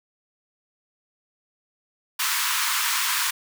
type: high-pass noise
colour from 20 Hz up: pink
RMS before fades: -24 dBFS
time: 2.19-3.31 s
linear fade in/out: 10 ms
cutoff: 940 Hz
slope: 96 dB/octave
effects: none